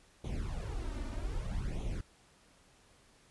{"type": "noise with flanger", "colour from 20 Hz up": "brown", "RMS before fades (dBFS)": -37, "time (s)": [0.24, 2.01], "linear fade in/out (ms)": 5, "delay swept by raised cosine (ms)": [0.3, 3.4], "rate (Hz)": 0.63, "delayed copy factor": 0.85, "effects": ["pink hiss -64 dBFS RMS until 3.3 s", "resampled to 24000 Hz"]}